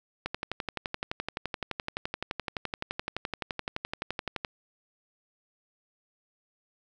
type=click train; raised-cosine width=0.3 ms; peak=-15 dBFS; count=50; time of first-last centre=0.26-4.448 s; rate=11.7 Hz; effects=none